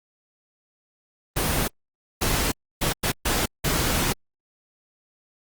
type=noise bursts at uneven times; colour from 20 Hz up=pink; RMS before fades=-23 dBFS; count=6; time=1.36-1.68 / 2.21-2.52 / 2.81-2.93 / 3.03-3.12 / 3.25-3.46 / 3.64-4.13 s; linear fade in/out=10 ms; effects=Opus 24 kbps